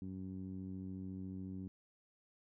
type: tone with low-pass filter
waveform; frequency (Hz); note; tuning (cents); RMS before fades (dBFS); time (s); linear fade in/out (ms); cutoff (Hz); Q
15% pulse; 94; F#2; +28; -45; 0.02-1.68; 0; 240; 2.3
effects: none